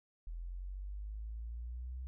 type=linear sweep; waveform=sine; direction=up; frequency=41.2 to 64.6 Hz; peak=-40 dBFS; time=0.27-2.07 s; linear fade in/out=0 ms; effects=none